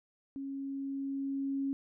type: tone with level ramp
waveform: sine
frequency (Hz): 274.1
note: C#4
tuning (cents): -19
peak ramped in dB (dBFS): -37 to -30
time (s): 0.36-1.73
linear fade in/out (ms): 0
effects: none